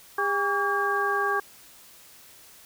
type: harmonic tone with a mistuned harmonic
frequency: 403.4 Hz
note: G4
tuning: 50 cents sharp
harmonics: 1 / 2 / 3 / 4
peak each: -29 / -30 / -27 / -27 dBFS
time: 0.18-1.4 s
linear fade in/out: 5 ms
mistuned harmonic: 3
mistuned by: -98 cents
effects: white hiss -51 dBFS RMS until 2.65 s